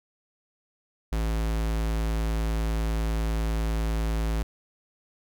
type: tone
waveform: square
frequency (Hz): 55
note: A1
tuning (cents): 0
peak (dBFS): -25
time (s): 1.12-4.43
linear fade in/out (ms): 5
effects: none